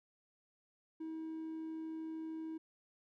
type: tone with amplitude modulation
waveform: triangle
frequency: 320 Hz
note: D#4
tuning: 49 cents sharp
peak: -37 dBFS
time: 1-2.58 s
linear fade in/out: 10 ms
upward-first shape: sine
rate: 73 Hz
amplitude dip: 25%
effects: tanh soft clip ceiling -34 dBFS